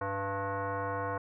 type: tone with frequency modulation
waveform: sine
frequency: 293.7 Hz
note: D4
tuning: in tune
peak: -31 dBFS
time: 0.01-1.18 s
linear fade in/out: 5 ms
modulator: 394 Hz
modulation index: 2.9
effects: none